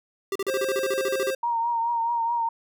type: tone bursts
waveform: square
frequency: 392 Hz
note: G4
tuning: in tune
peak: -25 dBFS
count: 14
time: 0.32-1.304 s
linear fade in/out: 2 ms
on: 35 ms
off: 38 ms
type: tone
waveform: square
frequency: 530 Hz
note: C5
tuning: 22 cents sharp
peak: -26 dBFS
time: 0.48-1.35 s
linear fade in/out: 5 ms
type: tone with vibrato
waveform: sine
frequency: 932 Hz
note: A#5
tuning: 1 cent flat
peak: -22 dBFS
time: 1.43-2.49 s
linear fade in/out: 5 ms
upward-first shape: triangle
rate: 4.7 Hz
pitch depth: 44 cents each way
effects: none